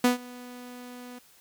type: tone with ADSR envelope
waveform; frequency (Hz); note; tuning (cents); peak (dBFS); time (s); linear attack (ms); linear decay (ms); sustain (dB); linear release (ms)
sawtooth; 246.9; B3; 0; -13; 0.04-1.19; 4; 130; -24; 9
effects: white hiss -58 dBFS RMS until 1.4 s